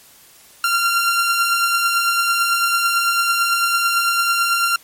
sawtooth beating tone pair, 1373 / 1382 Hz, F6 / F6, -30 / -19 cents, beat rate 9 Hz, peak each -21 / -12 dBFS, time 0.64-4.76 s, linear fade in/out 2 ms, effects white hiss -47 dBFS RMS until 4.83 s + MP3 64 kbps

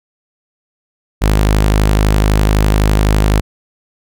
sawtooth tone, 51.91 Hz, G#1, in tune, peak -5 dBFS, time 1.21-3.41 s, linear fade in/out 20 ms, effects none

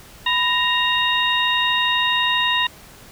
harmonic tone with a mistuned harmonic, 932.3 Hz, A#5, in tune, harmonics 1 / 2 / 3 / 4, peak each -22 / -22 / -22 / -22 dBFS, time 0.26-2.67 s, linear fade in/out 5 ms, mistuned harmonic 1, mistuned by +110 cents, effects pink hiss -44 dBFS RMS until 3.11 s

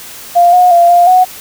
sine tone with pitch steps, 698 / 722 / 690 / 700 / 737 Hz, F5 / F#5 / F5 / F5 / F#5, -1 / -43 / -21 / +4 / -7 cents, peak -3 dBFS, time 0.35-1.25 s, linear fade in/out 20 ms, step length 180 ms, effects white hiss -30 dBFS RMS until 1.4 s

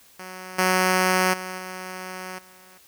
5% pulse tone with level steps, 185 Hz, F#3, in tune, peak -25 / -7 / -20 / -22 / -39 dBFS, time 0.19-2.78 s, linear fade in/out 5 ms, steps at 0.58 / 1.33 / 1.58 / 2.38 s, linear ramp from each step 10 ms, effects white hiss -54 dBFS RMS until 2.87 s

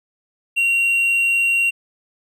triangle tone, 2752 Hz, F7, 26 cents flat, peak -13 dBFS, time 0.56-1.71 s, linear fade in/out 20 ms, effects none

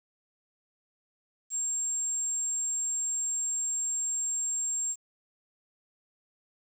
sine tone, 7459 Hz, A#8, in tune, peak -28 dBFS, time 1.5-4.96 s, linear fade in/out 50 ms, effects 9-bit

